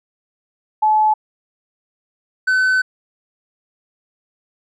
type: tone pair in turn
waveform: sine / triangle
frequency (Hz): 860 / 1516.1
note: A5 / F#6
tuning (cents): -40 / +42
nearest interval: minor seventh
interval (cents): 982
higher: second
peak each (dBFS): -11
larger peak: neither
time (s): 0.82-1.14 / 2.47-2.82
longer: second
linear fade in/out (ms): 10
effects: resampled to 24000 Hz